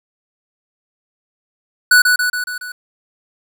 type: tone with echo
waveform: square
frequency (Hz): 1480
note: F#6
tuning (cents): 0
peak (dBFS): -7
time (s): 1.91-2.02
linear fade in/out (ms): 5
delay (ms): 140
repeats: 5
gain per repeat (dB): -4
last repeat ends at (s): 2.72
effects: 8-bit